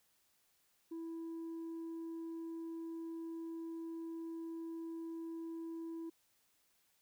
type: tone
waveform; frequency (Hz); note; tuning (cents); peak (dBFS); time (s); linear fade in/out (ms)
sine; 329.6; E4; 0; -39; 0.91-6.1; 10
effects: tanh soft clip ceiling -41 dBFS + white hiss -75 dBFS RMS until 7.01 s